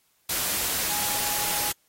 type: tone in noise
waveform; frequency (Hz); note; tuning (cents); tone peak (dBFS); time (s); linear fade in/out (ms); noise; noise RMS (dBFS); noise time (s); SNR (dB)
sine; 830.6; G#5; 0; -36; 0.89-1.71; 5; white; -27; 0.29-1.72; -12
effects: white hiss -67 dBFS RMS until 1.88 s + AAC 48 kbps